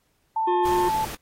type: tone with vibrato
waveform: sine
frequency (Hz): 880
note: A5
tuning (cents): 0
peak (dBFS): -21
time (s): 0.36-1.05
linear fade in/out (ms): 5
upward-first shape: square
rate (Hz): 2.8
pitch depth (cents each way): 13
type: harmonic tone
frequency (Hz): 357.3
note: F4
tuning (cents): +40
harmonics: 1 / 3 / 5 / 7 / 9 / 10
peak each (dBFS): -22 / -32 / -41 / -50 / -46 / -54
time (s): 0.47-0.89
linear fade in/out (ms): 10
type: noise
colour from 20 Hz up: pink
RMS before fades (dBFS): -35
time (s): 0.65-1.15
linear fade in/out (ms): 2
effects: pink hiss -69 dBFS RMS until 1.21 s + AAC 48 kbps